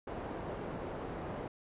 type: low-pass noise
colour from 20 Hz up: white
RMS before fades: -41 dBFS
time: 0.07-1.48 s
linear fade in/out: 5 ms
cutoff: 650 Hz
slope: 12 dB/octave
effects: resampled to 8000 Hz